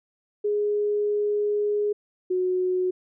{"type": "tone pair in turn", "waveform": "sine", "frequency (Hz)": [415.3, 366.9], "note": ["G#4", "F#4"], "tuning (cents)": [0, -15], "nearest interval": "major second", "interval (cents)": 215, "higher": "first", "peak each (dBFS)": -21, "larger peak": "neither", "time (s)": [[0.44, 1.93], [2.3, 2.91]], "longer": "first", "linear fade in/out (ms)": 10, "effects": []}